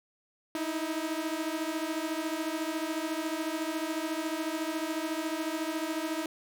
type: beating tone pair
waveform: sawtooth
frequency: 311.1 / 325.1 Hz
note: D#4 / E4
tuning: 0 / -24 cents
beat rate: 14 Hz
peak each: -30 dBFS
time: 0.55-6.26 s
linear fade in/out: 2 ms
effects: none